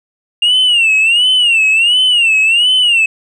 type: tone with vibrato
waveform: sine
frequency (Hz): 2794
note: F7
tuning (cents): 0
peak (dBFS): -5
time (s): 0.42-3.06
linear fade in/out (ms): 5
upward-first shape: sine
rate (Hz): 1.4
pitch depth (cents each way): 150
effects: tanh soft clip ceiling -6 dBFS